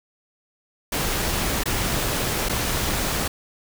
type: noise with dropouts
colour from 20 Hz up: pink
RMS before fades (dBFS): -24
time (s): 0.92-3.28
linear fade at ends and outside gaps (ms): 5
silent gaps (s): 1.636-1.656 / 2.488-2.494
effects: none